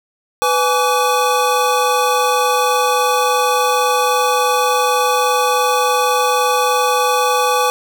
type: tone cluster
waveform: square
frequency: 498.1 / 838 / 1148 Hz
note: B4 / G#5 / D6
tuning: +15 / +15 / -40 cents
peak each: -18 dBFS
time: 0.42-7.7 s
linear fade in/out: 0 ms
effects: none